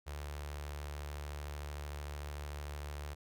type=tone with notch filter; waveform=sawtooth; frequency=73.42 Hz; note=D2; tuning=in tune; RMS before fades=-43 dBFS; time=0.06-3.15 s; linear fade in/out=20 ms; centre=220 Hz; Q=0.59; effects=none